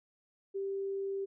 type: tone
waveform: sine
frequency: 392 Hz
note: G4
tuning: in tune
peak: -33 dBFS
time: 0.54-1.26 s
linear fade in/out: 20 ms
effects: none